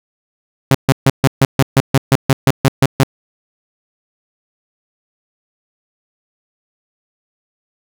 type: tone bursts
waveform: sawtooth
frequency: 135.2 Hz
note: C#3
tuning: 43 cents flat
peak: -3 dBFS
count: 14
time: 0.71-3.034 s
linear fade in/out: 2 ms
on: 36 ms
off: 140 ms
effects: none